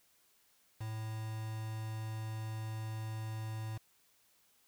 triangle tone with quantisation, 110 Hz, A2, in tune, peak -36 dBFS, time 0.8-3.78 s, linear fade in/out 10 ms, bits 8, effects white hiss -70 dBFS RMS until 4.67 s

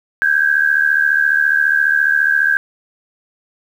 sine tone pair together, 1561 / 1635.6 Hz, G6 / G#6, -8 / -27 cents, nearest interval minor second, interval 81 cents, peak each -14 dBFS, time 0.22-2.57 s, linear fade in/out 0 ms, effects 7-bit

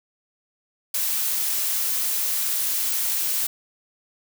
blue noise, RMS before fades -24 dBFS, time 0.94-3.47 s, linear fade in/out 5 ms, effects none

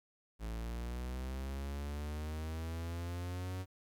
45% pulse linear sweep, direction up, 54 to 93.8 Hz, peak -38 dBFS, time 0.39-3.66 s, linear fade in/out 50 ms, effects 11-bit

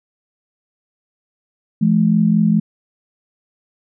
sine tone pair together, 168.98 / 213.7 Hz, E3 / G#3, +43 / +50 cents, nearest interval major third, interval 407 cents, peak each -15 / -13 dBFS, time 1.81-2.6 s, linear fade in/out 10 ms, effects none

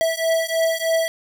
square beating tone pair, 653 / 656.2 Hz, E5 / E5, -17 / -8 cents, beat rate 3.2 Hz, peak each -22 dBFS, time 0.01-1.08 s, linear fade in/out 0 ms, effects none

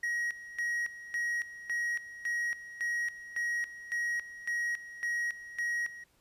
triangle tone with tremolo, 1896 Hz, A#6, 29 cents sharp, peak -28 dBFS, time 0.03-6.04 s, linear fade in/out 5 ms, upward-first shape square, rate 1.8 Hz, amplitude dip 80%, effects pink hiss -69 dBFS RMS until 6.2 s + resampled to 32000 Hz

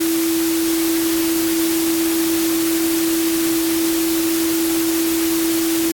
sine tone in noise, 329.6 Hz, E4, in tune, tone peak -16 dBFS, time 0-5.92 s, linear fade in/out 10 ms, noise white, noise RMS -24 dBFS, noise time 0-5.92 s, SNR +5 dB, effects AAC 64 kbps

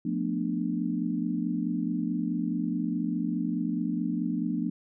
sine chord, B half-diminished seventh, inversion second, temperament just, 177.8 / 222.2 / 246.9 / 296.3 Hz, F3 / A3 / B3 / D4, +31 / +17 / 0 / +15 cents, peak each -32 dBFS, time 0.05-4.7 s, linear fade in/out 5 ms, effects none

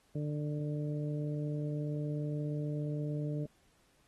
harmonic tone, 148.6 Hz, D3, 21 cents sharp, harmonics 1 / 2 / 3 / 4, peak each -34 / -40 / -44 / -46 dBFS, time 0.15-3.46 s, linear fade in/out 5 ms, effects pink hiss -70 dBFS RMS until 4.07 s + AAC 32 kbps

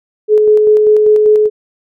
sine tone with tremolo, 425.8 Hz, G#4, 43 cents sharp, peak -4 dBFS, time 0.28-1.5 s, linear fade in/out 50 ms, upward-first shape square, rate 5.1 Hz, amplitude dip 25%, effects none

